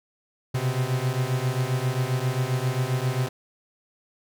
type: beating tone pair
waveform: 45% pulse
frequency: 124.7 / 132.2 Hz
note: B2 / C3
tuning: +17 / +18 cents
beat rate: 7.5 Hz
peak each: -26 dBFS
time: 0.54-3.29 s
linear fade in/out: 10 ms
effects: none

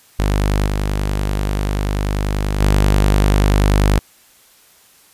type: tone with level steps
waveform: sawtooth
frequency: 50.3 Hz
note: G1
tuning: 45 cents sharp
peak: -10 / -13 / -7 dBFS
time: 0.19-3.99 s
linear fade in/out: 0 ms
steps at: 0.66 / 2.6 s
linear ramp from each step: 10 ms
effects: white hiss -50 dBFS RMS until 5.13 s + resampled to 32000 Hz

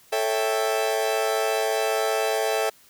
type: chord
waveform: 40% pulse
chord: A dominant seventh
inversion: none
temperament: equal with one note detuned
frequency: 440 / 554.4 / 659.3 / 790.8 Hz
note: A4 / C#5 / E5 / G5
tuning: 0 / 0 / 0 / +15 cents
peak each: -25 / -29 / -26 / -28 dBFS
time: 0.12-2.7 s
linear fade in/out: 10 ms
effects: white hiss -55 dBFS RMS until 2.89 s

